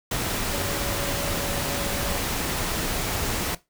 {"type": "tone in noise", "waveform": "sine", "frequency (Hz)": 565, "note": "C#5", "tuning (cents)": 33, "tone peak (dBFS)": -34, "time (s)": [0.52, 2.17], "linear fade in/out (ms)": 5, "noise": "pink", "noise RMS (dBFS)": -27, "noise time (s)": [0.11, 3.55], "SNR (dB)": -10, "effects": ["noise-tail reverb RT60 0.2 s tail -17 dB re dry"]}